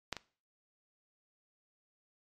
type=clicks; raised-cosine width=0.2 ms; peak=-16 / -23 dBFS; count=2; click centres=0.127 / 0.167 s; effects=noise-tail reverb RT60 0.4 s tail -20 dB re dry + MP3 64 kbps